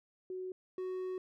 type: tone pair in turn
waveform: sine / triangle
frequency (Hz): 370.6 / 370.6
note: F#4 / F#4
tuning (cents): +3 / +3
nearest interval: unison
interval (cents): 0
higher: neither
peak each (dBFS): -38 / -34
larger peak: second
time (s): 0.3-0.52 / 0.78-1.18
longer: second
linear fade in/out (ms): 2
effects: none